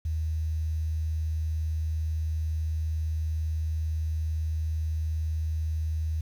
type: tone with quantisation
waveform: sine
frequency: 78.9 Hz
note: D#2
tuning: 25 cents sharp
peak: -26 dBFS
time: 0.05-6.21 s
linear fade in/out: 5 ms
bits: 9
effects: none